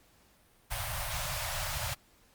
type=band-stop noise; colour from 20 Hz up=pink; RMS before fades=-35 dBFS; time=0.7-1.95 s; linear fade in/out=20 ms; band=150 to 560 Hz; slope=96 dB/octave; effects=pink hiss -64 dBFS RMS until 2.34 s + Opus 48 kbps